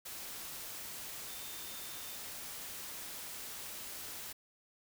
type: tone in noise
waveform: sine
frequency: 3600 Hz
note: A7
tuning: 39 cents sharp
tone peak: -54 dBFS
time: 1.28-2.17 s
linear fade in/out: 10 ms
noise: white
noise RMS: -45 dBFS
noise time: 0.05-4.33 s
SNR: -12 dB
effects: none